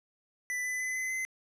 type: tone with pitch steps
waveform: square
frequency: 1989 / 2004 / 2019 / 2034 / 2050 Hz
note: B6 / B6 / B6 / C7 / C7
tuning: +12 / +25 / +38 / -50 / -36 cents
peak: -32 dBFS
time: 0.5-1.25 s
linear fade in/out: 0 ms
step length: 150 ms
effects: low-pass 12000 Hz 12 dB/octave